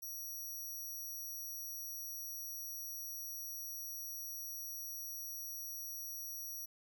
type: tone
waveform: 5% pulse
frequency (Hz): 5770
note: F#8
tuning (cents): -44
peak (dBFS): -37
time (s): 0.02-6.66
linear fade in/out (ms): 10
effects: none